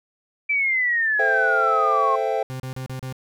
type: exponential sweep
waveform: sine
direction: down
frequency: 2337 to 1065 Hz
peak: -18 dBFS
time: 0.49-2.16 s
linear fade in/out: 10 ms
type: chord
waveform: triangle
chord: A minor seventh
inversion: none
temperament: equal with one note detuned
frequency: 440 / 523.3 / 669.2 / 784 Hz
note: A4 / C5 / E5 / G5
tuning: 0 / 0 / +26 / 0 cents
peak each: -24 dBFS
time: 1.19-2.43 s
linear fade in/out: 5 ms
type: tone bursts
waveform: 40% pulse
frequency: 130 Hz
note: C3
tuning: 11 cents flat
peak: -28 dBFS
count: 5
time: 2.5-3.126 s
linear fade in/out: 0 ms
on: 98 ms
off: 34 ms
effects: none